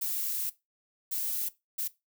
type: noise bursts at uneven times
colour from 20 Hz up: violet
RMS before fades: -32 dBFS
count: 3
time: 0.01-0.5 / 1.11-1.49 / 1.78-1.88 s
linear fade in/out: 10 ms
effects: noise-tail reverb RT60 0.2 s tail -18 dB re dry